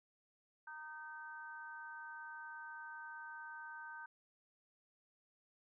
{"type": "harmonic tone", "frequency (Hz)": 308.4, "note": "D#4", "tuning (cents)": -15, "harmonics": [3, 4, 5], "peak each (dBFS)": [-52, -57, -49], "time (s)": [0.67, 4.06], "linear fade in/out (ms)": 5, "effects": []}